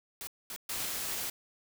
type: noise bursts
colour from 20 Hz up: white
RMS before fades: -41 dBFS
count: 4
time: 0.21-1.144 s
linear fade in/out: 0 ms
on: 61 ms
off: 230 ms
type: noise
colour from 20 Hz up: white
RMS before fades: -36 dBFS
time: 0.69-1.3 s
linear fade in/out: 5 ms
effects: none